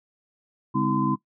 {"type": "tone cluster", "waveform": "sine", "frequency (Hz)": [141.4, 204.7, 258.3, 321.2, 1025], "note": ["C#3", "G#3", "C4", "E4", "C6"], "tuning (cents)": [35, -25, -22, -45, -36], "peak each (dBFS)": -27, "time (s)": [0.74, 1.16], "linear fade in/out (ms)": 20, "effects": ["noise-tail reverb RT60 0.1 s tail -17 dB re dry"]}